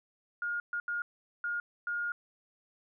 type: tone bursts at uneven times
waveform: sine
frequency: 1423 Hz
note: F6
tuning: 32 cents sharp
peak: -31 dBFS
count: 5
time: 0.42-0.6 / 0.73-0.8 / 0.88-1.02 / 1.44-1.6 / 1.87-2.12 s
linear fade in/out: 2 ms
effects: none